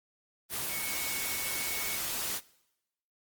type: tone in noise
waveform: sine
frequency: 2217 Hz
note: C#7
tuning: in tune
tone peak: -39 dBFS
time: 0.68-2 s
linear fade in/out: 50 ms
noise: white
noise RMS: -34 dBFS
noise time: 0.49-2.41 s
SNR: -8 dB
effects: noise-tail reverb RT60 0.9 s tail -22 dB re dry + Opus 24 kbps